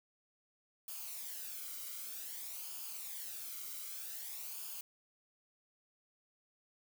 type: noise with flanger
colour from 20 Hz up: blue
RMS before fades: -45 dBFS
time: 0.88-4.81 s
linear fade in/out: 2 ms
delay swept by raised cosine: 0.51 to 1.16 ms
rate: 0.53 Hz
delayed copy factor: -0.6
effects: none